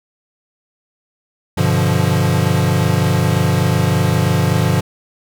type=chord; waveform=square; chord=G dominant seventh; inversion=none; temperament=equal; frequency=98 / 123.47 / 146.83 / 174.61 Hz; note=G2 / B2 / D3 / F3; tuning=0 / 0 / 0 / 0 cents; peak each=-19 dBFS; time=1.57-4.81 s; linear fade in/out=10 ms; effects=none